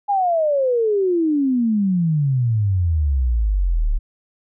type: exponential sweep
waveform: sine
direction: down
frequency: 830.6 to 34.22 Hz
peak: -15 dBFS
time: 0.08-3.99 s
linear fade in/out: 20 ms
effects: none